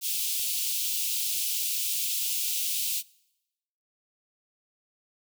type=high-pass noise; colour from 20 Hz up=white; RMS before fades=-29 dBFS; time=0.01-3.03 s; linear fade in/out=50 ms; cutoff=2600 Hz; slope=48 dB/octave; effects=noise-tail reverb RT60 0.9 s tail -24 dB re dry